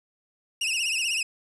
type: tone with vibrato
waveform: sawtooth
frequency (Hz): 2703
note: E7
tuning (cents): +43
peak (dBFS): -21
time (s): 0.61-1.23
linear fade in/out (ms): 5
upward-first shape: triangle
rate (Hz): 16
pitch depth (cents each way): 140
effects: resampled to 24000 Hz + 9-bit